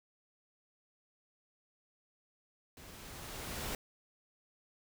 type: noise with level ramp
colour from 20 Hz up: pink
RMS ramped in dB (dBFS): -54 to -38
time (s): 2.77-3.75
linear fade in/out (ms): 2
effects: none